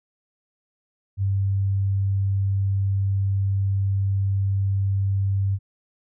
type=tone; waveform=sine; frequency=98 Hz; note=G2; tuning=in tune; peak=-19 dBFS; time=1.17-5.59 s; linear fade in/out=50 ms; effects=none